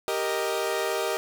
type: chord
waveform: sawtooth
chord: Eb major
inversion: first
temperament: equal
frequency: 392 / 466.2 / 622.3 Hz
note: G4 / Bb4 / Eb5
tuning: 0 / 0 / 0 cents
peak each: -26 dBFS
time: 0.08-1.17 s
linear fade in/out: 0 ms
effects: none